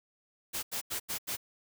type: noise bursts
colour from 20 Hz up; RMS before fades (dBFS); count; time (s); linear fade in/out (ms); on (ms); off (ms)
white; -35; 5; 0.53-1.37; 20; 100; 85
effects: none